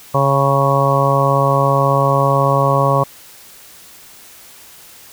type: harmonic tone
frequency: 138.2 Hz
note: C#3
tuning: 5 cents flat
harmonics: 1 / 2 / 3 / 4 / 5 / 6 / 7 / 8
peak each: -16 / -26 / -23 / -17 / -22 / -26 / -20 / -17 dBFS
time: 0.14-3.04 s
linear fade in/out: 10 ms
effects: white hiss -41 dBFS RMS until 5.12 s